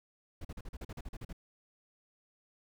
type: noise bursts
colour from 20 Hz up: brown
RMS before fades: -42 dBFS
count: 12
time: 0.41-1.329 s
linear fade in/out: 5 ms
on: 39 ms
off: 41 ms
effects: none